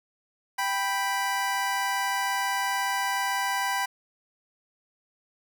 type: tone pair together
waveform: 25% pulse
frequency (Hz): 785.5 / 987.8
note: G5 / B5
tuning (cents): +3 / 0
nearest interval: major third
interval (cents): 397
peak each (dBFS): -25 / -24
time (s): 0.58-3.86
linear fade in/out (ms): 10
effects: none